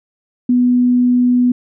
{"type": "tone", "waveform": "sine", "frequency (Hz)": 246.9, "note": "B3", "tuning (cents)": 0, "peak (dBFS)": -9, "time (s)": [0.49, 1.52], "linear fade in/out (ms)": 5, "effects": []}